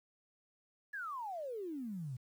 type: exponential sweep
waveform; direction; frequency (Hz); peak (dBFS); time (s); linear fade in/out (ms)
sine; down; 1741 to 119.3; -39; 0.93-2.17; 10
effects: 11-bit